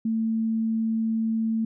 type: tone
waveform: sine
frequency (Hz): 223.6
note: A3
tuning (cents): +28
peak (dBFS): -22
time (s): 0.05-1.65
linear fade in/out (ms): 5
effects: none